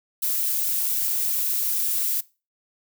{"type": "noise", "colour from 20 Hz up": "violet", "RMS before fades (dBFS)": -24, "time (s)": [0.22, 2.21], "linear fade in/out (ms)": 10, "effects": ["noise-tail reverb RT60 0.3 s tail -21 dB re dry"]}